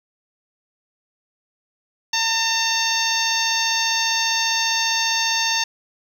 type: harmonic tone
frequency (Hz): 905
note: A5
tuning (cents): +48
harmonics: 1 / 2 / 3 / 4 / 5 / 6 / 7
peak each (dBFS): -26 / -26 / -26 / -26 / -26 / -26 / -26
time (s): 2.13-5.64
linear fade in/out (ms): 5
effects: 7-bit